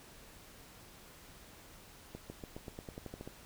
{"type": "accelerating click train", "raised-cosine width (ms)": 2, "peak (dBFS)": -30, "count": 12, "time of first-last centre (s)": [2.15, 3.276], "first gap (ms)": 150, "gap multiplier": 0.92, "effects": ["pink hiss -56 dBFS RMS until 3.45 s"]}